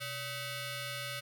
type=ring-modulated tone; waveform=10% pulse; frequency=698.5 Hz; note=F5; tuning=in tune; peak=-26 dBFS; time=0-1.21 s; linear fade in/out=20 ms; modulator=826 Hz; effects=none